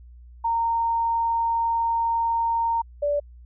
sine tone pair in turn, 922 / 580.8 Hz, A#5 / D5, -19 / -19 cents, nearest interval minor sixth, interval 800 cents, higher first, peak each -20 dBFS, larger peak neither, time 0.44-2.82 / 3.02-3.2 s, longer first, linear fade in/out 10 ms, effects added 60 Hz sine -43 dBFS peak until 3.45 s

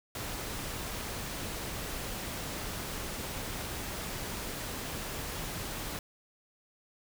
pink noise, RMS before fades -38 dBFS, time 0.15-5.99 s, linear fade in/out 2 ms, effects none

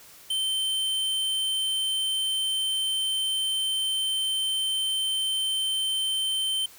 square tone, 3100 Hz, G7, 20 cents flat, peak -25 dBFS, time 0.3-6.66 s, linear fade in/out 5 ms, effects white hiss -50 dBFS RMS until 6.78 s

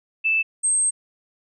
sine tone pair in turn, 2637 / 8372 Hz, E7 / C9, 0 / 0 cents, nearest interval octave + minor sixth, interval 2000 cents, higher second, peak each -17 dBFS, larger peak neither, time 0.24-0.43 / 0.63-0.91 s, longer second, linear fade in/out 20 ms, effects none

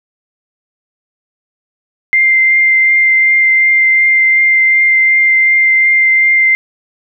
sine tone with vibrato, 2093 Hz, C7, in tune, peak -6 dBFS, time 2.13-6.55 s, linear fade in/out 0 ms, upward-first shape triangle, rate 2.7 Hz, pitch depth 11 cents each way, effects none

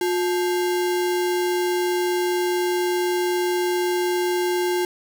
sine tone with sample-and-hold, 357.6 Hz, F4, 41 cents sharp, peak -19 dBFS, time 0.01-4.85 s, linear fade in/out 2 ms, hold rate 1225 Hz, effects none

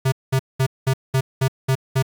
square tone bursts, 132.4 Hz, C3, 21 cents sharp, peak -16 dBFS, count 8, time 0.05-2.026 s, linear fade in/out 10 ms, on 72 ms, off 200 ms, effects 8-bit

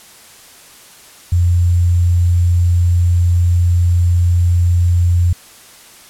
sine tone with sample-and-hold, 87.31 Hz, F2, in tune, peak -9 dBFS, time 1.32-5.33 s, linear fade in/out 5 ms, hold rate 7350 Hz, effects white hiss -41 dBFS RMS until 6.09 s + low-pass 12000 Hz 12 dB/octave

